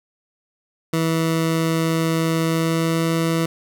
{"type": "tone with pitch glide", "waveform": "20% pulse", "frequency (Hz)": [162.9, 164.32], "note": ["E3", "E3"], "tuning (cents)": [-20, -5], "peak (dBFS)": -13, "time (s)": [0.93, 3.46], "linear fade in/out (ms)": 5, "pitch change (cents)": 15, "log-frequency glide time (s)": [2.45, 3.06], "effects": []}